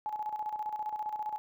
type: tone with tremolo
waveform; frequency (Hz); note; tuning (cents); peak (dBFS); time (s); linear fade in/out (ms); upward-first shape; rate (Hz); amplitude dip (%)
sine; 851; G#5; +42; -31; 0.06-1.38; 0; square; 15; 60
effects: none